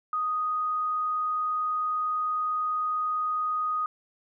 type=tone; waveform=sine; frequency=1244.5 Hz; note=D#6; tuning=in tune; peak=-25 dBFS; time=0.13-3.86 s; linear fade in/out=2 ms; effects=none